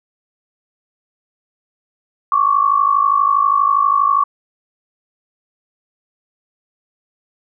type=tone pair together; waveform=sine; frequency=1100 / 1152.4 Hz; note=C#6 / D6; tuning=-14 / -33 cents; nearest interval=minor second; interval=81 cents; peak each=-14 dBFS; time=2.32-4.24 s; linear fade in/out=2 ms; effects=none